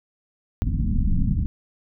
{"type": "low-pass noise", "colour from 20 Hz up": "pink", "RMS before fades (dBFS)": -21, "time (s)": [0.62, 1.46], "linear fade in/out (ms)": 0, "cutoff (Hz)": 240, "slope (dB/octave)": 48, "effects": []}